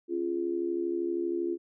sine tone with amplitude modulation, 344.4 Hz, F4, 24 cents flat, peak -24 dBFS, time 0.08-1.58 s, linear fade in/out 50 ms, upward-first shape sine, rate 72.7 Hz, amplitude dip 80%, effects none

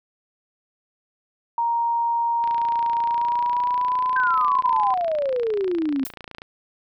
sine tone with pitch glide, 935 to 1013.8 Hz, A#5 to B5, +5 to +45 cents, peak -19 dBFS, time 1.58-4.94 s, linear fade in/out 2 ms, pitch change +140 cents, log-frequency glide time 3.05-4.12 s
click train, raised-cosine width 0.3 ms, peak -21 dBFS, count 114, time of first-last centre 2.44-6.419 s, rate 28.4 Hz
sine exponential sweep, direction down, 1587 to 260 Hz, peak -20 dBFS, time 4.16-6.04 s, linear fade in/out 2 ms
violet noise with exponential decay, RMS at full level -26 dBFS, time 6.05-6.14 s, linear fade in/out 2 ms, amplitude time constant 18 ms
effects none

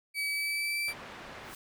35% pulse tone with pitch glide, 2284 to 2331 Hz, D7 to D7, -49 to -14 cents, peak -28 dBFS, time 0.14-0.94 s, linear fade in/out 50 ms, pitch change +35 cents, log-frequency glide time 0.28-0.81 s
white low-pass noise, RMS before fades -46 dBFS, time 0.88-1.54 s, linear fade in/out 0 ms, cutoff 1900 Hz, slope 12 dB/octave
white noise with exponential growth, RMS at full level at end -45 dBFS, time 1.37-1.55 s, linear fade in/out 2 ms, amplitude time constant 39 ms
effects none

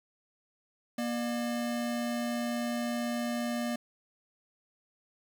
square tone pair together, 238.1 / 600 Hz, A#3 / D5, +37 / +37 cents, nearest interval octave + major third, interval 1600 cents, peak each -32 / -38 dBFS, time 0.98-3.76 s, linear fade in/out 5 ms, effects 10-bit

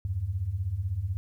sine beating tone pair, 82.1 / 98.1 Hz, E2 / G2, -6 / +2 cents, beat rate 16 Hz, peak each -33 / -29 dBFS, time 0.05-1.17 s, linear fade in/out 0 ms, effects 11-bit

